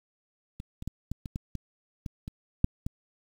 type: clicks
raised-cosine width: 5 ms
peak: -26 / -26 / -20 / -20 / -25 / -20 / -22 / -22 / -25 / -8 / -19 dBFS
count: 11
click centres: 0.601 / 0.824 / 0.876 / 1.116 / 1.258 / 1.359 / 1.553 / 2.062 / 2.279 / 2.644 / 2.865 s
effects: 8-bit